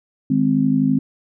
sine chord, Ab major, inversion second, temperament just, 155.74 / 207.7 / 259.6 Hz, Eb3 / Ab3 / C4, +2 / 0 / -13 cents, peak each -21 / -20 / -16 dBFS, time 0.3-0.99 s, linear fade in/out 5 ms, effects none

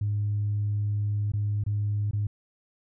sine tone with dropouts, 103.6 Hz, G#2, 4 cents flat, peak -23 dBFS, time 0.01-2.27 s, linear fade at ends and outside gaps 5 ms, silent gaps 1.319-1.335 / 1.638-1.663 / 2.111-2.132 s, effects tanh soft clip ceiling -20 dBFS

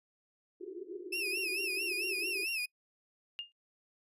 white band-pass noise, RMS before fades -44 dBFS, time 0.6-2.45 s, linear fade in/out 10 ms, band 340 to 400 Hz, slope 96 dB/octave
35% pulse tone with vibrato, 2600 Hz, E7, 24 cents flat, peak -31 dBFS, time 1.12-2.66 s, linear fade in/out 10 ms, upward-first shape sine, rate 4.5 Hz, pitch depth 110 cents each way
sine tone with exponential decay, 2825 Hz, F7, 19 cents sharp, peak -33 dBFS, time 3.39-3.52 s, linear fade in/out 0 ms, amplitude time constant 28 ms
effects noise-tail reverb RT60 0.1 s tail -26 dB re dry + resampled to 32000 Hz

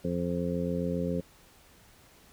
harmonic tone, 87.31 Hz, F2, in tune, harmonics 1 / 2 / 3 / 4 / 5 / 6, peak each -39 / -31 / -35 / -43 / -36 / -35 dBFS, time 0.04-1.21 s, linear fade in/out 10 ms, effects pink hiss -58 dBFS RMS until 2.32 s

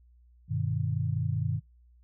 sine chord, G augmented, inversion none, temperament just, 98 / 122.5 / 153.12 Hz, G2 / B2 / D#3, 0 / -14 / -27 cents, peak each -31 dBFS, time 0.48-1.61 s, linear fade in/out 50 ms, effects noise-tail reverb RT60 0.2 s tail -24 dB re dry + added 60 Hz sine -56 dBFS peak until 2.03 s

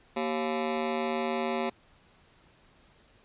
20% pulse ring-modulated tone, 311.1 Hz, D#4, in tune, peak -20 dBFS, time 0.16-1.7 s, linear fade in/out 10 ms, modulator 76.2 Hz, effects pink hiss -61 dBFS RMS until 3.24 s + resampled to 8000 Hz

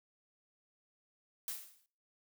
blue noise with exponential decay, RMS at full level -37 dBFS, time 1.48-1.86 s, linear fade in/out 1 ms, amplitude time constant 82 ms, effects noise-tail reverb RT60 0.5 s tail -23 dB re dry

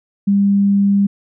sine tone, 199.8 Hz, G3, 33 cents sharp, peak -10 dBFS, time 0.27-1.07 s, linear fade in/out 10 ms, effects none

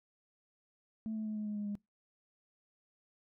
sine tone with pitch steps, 220 / 217.3 / 214.7 / 212.1 / 209.6 / 207.1 / 204.6 Hz, A3 / A3 / A3 / G#3 / G#3 / G#3 / G#3, 0 / -21 / -42 / +37 / +16 / -5 / -26 cents, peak -34 dBFS, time 1.06-1.753 s, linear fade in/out 0 ms, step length 99 ms, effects noise-tail reverb RT60 0.2 s tail -25 dB re dry + tanh soft clip ceiling -32 dBFS

